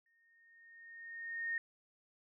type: tone with exponential growth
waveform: sine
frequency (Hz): 1844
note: A#6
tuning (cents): -19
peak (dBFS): -33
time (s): 0.06-1.58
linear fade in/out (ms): 2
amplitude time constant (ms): 330
effects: none